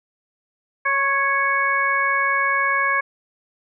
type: harmonic tone with a mistuned harmonic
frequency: 554.4 Hz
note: C#5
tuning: in tune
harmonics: 1 / 2 / 3 / 4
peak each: -31 / -21 / -21 / -23 dBFS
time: 0.85-3.01 s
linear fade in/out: 10 ms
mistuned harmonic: 2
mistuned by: -16 cents
effects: none